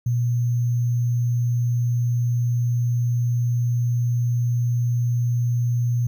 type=tone with sample-and-hold; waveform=sine; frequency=120 Hz; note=B2; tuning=49 cents flat; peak=-18 dBFS; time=0.06-6.07 s; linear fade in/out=5 ms; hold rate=6300 Hz; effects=none